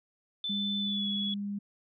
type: tone with pitch glide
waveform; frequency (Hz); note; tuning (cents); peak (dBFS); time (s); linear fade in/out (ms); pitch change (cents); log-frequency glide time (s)
sine; 3520 to 3379; A7 to G#7; 0 to +29; -31; 0.44-1.34; 2; -71; 0.8-1.06
type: tone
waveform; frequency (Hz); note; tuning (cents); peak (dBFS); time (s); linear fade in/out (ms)
sine; 202.4; G#3; -44; -32; 0.49-1.59; 10
effects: none